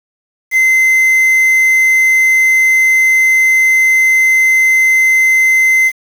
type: tone with quantisation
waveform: triangle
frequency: 2064 Hz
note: C7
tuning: 24 cents flat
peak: -5 dBFS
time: 0.51-5.92 s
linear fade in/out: 50 ms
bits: 5
effects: none